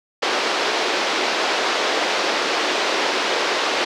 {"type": "band-pass noise", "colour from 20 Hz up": "pink", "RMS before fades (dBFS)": -21, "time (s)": [0.22, 3.85], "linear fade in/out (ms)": 10, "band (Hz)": [350, 5200], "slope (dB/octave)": 24, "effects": []}